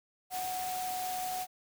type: tone in noise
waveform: sine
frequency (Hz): 738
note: F#5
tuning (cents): -5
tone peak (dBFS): -34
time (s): 0.3-1.47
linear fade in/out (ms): 50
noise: white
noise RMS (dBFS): -41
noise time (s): 0.3-1.47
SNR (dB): +4
effects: none